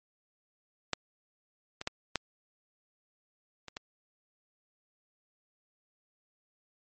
clicks, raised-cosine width 0.2 ms, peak -11 / -21 / -13 / -11 / -25 / -21 dBFS, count 6, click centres 0.933 / 1.814 / 1.874 / 2.157 / 3.683 / 3.769 s, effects MP3 32 kbps

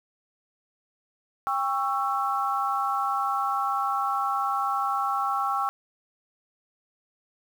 sine chord, C# diminished, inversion second, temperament just, 798.3 / 1108.7 / 1330.5 Hz, G5 / C#6 / E6, +31 / 0 / +16 cents, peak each -28 dBFS, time 1.47-5.69 s, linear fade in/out 0 ms, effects 8-bit

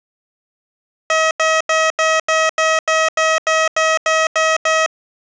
15% pulse tone bursts, 638 Hz, D#5, 43 cents sharp, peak -6 dBFS, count 13, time 1.1-4.862 s, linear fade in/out 2 ms, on 210 ms, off 86 ms, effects resampled to 16000 Hz + 7-bit

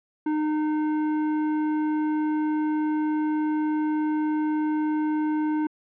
sine tone with tanh clipping, 306.1 Hz, D#4, 28 cents flat, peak -24 dBFS, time 0.26-5.67 s, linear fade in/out 5 ms, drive 13 dB, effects low-pass 2000 Hz 12 dB/octave

